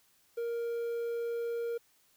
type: tone with quantisation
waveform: triangle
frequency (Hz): 468.1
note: A#4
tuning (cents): +7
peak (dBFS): -30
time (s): 0.37-1.78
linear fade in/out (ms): 10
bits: 10
effects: white hiss -68 dBFS RMS until 2.16 s